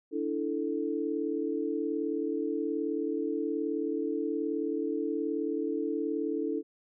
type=chord; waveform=sine; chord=D suspended second; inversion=none; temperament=equal with one note detuned; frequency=290.8 / 329.6 / 440 Hz; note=D4 / E4 / A4; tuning=-17 / 0 / 0 cents; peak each=-33 dBFS; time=0.11-6.63 s; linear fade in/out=50 ms; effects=none